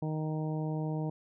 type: harmonic tone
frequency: 155.56 Hz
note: D#3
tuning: in tune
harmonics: 1 / 2 / 3 / 4 / 5 / 6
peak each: -32 / -38 / -42 / -44 / -46 / -48 dBFS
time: 0.02-1.1 s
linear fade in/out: 5 ms
effects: none